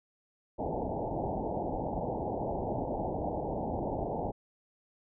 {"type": "low-pass noise", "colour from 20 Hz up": "white", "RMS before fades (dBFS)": -34, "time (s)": [0.58, 4.32], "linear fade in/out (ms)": 20, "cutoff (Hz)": 880, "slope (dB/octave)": 96, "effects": []}